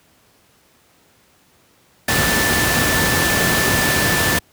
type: tone in noise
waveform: sine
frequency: 1760 Hz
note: A6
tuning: in tune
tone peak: -20 dBFS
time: 2.08-4.39 s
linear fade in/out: 5 ms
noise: pink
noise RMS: -17 dBFS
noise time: 2.08-4.39 s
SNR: -6 dB
effects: pink hiss -55 dBFS RMS until 4.52 s + high-pass 80 Hz 12 dB/octave